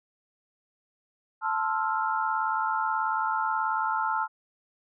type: chord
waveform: sine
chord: F major seventh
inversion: first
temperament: equal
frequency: 880 / 1046.5 / 1318.5 / 1396.9 Hz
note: A5 / C6 / E6 / F6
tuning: 0 / 0 / 0 / 0 cents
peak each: -28 / -33 / -31 / -31 dBFS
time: 1.41-4.28 s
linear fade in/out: 50 ms
effects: none